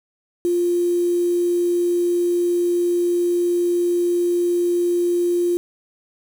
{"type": "tone with quantisation", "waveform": "sine", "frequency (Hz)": 349.5, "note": "F4", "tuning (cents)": 1, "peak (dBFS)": -16, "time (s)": [0.45, 5.57], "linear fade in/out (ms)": 0, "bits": 6, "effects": []}